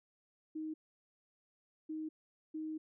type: tone bursts at uneven times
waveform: sine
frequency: 312.9 Hz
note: D#4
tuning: 10 cents sharp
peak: -38 dBFS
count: 3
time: 0.55-0.74 / 1.89-2.09 / 2.54-2.78 s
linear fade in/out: 10 ms
effects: none